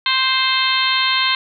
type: harmonic tone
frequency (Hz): 523.3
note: C5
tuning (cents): 0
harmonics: 2 / 3 / 4 / 5 / 6 / 7 / 8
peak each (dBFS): -21 / -24 / -22 / -24 / -22 / -22 / -22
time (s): 0.06-1.35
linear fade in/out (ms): 2
effects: none